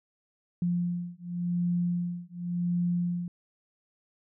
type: beating tone pair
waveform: sine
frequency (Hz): 174.61 / 175.51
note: F3 / F3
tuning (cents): 0 / +9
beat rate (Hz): 0.9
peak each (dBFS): -30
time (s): 0.62-3.28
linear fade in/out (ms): 2
effects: none